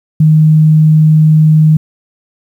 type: tone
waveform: sine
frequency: 155.56 Hz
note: D#3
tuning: in tune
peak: -3 dBFS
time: 0.2-1.77 s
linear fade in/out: 5 ms
effects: 7-bit